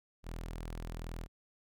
sawtooth tone, 41.2 Hz, E1, in tune, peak -36 dBFS, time 0.23-1.28 s, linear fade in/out 50 ms, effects none

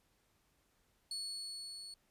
35% pulse tone with level ramp, 4399 Hz, C#8, 14 cents flat, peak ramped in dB -37 to -46 dBFS, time 1.11-1.94 s, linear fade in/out 2 ms, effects pink hiss -75 dBFS RMS until 2.1 s + resampled to 32000 Hz

